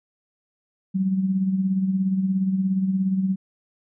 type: tone with tremolo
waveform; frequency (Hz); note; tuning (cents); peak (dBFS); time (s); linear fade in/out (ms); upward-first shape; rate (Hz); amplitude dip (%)
sine; 190.2; F#3; +48; -17; 0.94-3.36; 20; sine; 17; 50
effects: none